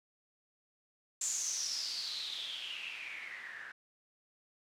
blue noise with low-pass filter sweep, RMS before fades -40 dBFS, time 1.21-3.72 s, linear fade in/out 5 ms, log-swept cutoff 7300 to 1600 Hz, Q 8.4, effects none

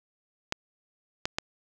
clicks, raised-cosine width 0.2 ms, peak -10 dBFS, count 3, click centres 0.524 / 1.255 / 1.385 s, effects none

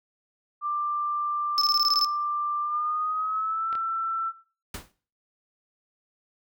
sine tone with pitch glide, 1184 to 1336.7 Hz, D6 to E6, +14 to +24 cents, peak -25 dBFS, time 0.61-4.33 s, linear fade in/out 50 ms, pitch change +210 cents, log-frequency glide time 2.61-3.72 s
triangle tone bursts, 5260 Hz, E8, 5 cents flat, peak -18 dBFS, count 9, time 1.58-2.046 s, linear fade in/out 0 ms, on 34 ms, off 20 ms
clicks, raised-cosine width 0.3 ms, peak -25 dBFS, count 2, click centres 3.728 / 3.753 s
pink noise with exponential decay, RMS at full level -31 dBFS, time 4.74-4.92 s, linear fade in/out 5 ms, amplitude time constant 37 ms
effects noise-tail reverb RT60 0.4 s tail -17 dB re dry

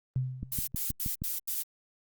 sine tone with exponential decay, 128.8 Hz, C3, 27 cents flat, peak -24 dBFS, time 0.16-0.72 s, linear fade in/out 0 ms, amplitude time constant 120 ms
click train, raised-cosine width 5 ms, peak -22 dBFS, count 6, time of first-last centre 0.43-1.22 s, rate 6.33 Hz
violet noise bursts, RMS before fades -32 dBFS, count 5, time 0.52-1.626 s, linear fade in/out 2 ms, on 150 ms, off 89 ms
effects Opus 24 kbps

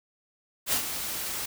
white noise with ADSR envelope, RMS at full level -24 dBFS, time 0.66-1.46 s, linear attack 70 ms, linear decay 84 ms, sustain -9 dB, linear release 8 ms, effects none

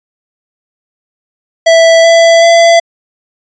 square tone with pitch steps, 659.3 / 666.6 / 673.9 Hz, E5 / E5 / E5, 0 / +19 / +38 cents, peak -3 dBFS, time 1.66-2.8 s, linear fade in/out 10 ms, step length 380 ms, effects resampled to 16000 Hz

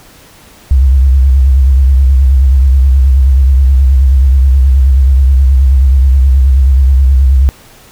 sine tone with vibrato, 66.3 Hz, C2, 23 cents sharp, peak -3 dBFS, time 0.71-7.49 s, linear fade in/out 0 ms, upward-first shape sine, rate 9.4 Hz, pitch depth 86 cents each way, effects pink hiss -39 dBFS RMS until 7.91 s

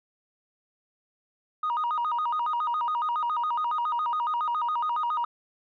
sine tone with vibrato, 1086 Hz, C#6, 36 cents flat, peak -23 dBFS, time 1.63-5.25 s, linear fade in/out 5 ms, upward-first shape square, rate 7.2 Hz, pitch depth 230 cents each way, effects tanh soft clip ceiling -22 dBFS

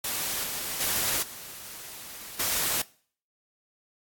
white noise with level steps, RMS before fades -30 / -33 / -27 / -42 / -27 dBFS, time 0.04-2.82 s, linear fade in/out 5 ms, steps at 0.43 / 0.8 / 1.22 / 2.39 s, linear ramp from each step 10 ms, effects noise-tail reverb RT60 0.5 s tail -22 dB re dry + AAC 64 kbps

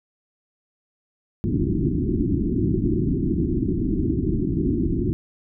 white low-pass noise, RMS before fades -22 dBFS, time 1.44-5.13 s, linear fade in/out 0 ms, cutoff 370 Hz, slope 96 dB/octave, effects none

